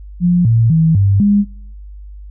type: tone with pitch steps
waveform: sine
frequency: 176.4 / 114.3 / 161.6 / 99 / 203.7 Hz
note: F3 / A#2 / E3 / G2 / G#3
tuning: +18 / -34 / -34 / +18 / -33 cents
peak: -8 dBFS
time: 0.2-1.45 s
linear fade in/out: 50 ms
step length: 250 ms
effects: noise-tail reverb RT60 0.7 s tail -24 dB re dry + added 50 Hz sine -30 dBFS peak until 2.3 s